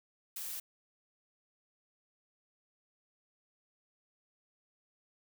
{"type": "noise", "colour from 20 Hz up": "blue", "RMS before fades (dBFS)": -41, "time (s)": [0.36, 0.6], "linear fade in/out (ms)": 5, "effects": []}